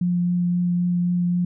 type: tone with vibrato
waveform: sine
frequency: 176.4 Hz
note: F3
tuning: 18 cents sharp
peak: -18 dBFS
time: 0.01-1.45 s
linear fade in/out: 5 ms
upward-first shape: triangle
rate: 3.8 Hz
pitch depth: 11 cents each way
effects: none